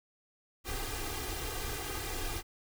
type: noise with comb filter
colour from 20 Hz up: pink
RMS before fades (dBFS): -37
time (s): 0.64-2.43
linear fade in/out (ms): 50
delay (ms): 2.5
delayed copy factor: +1
effects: none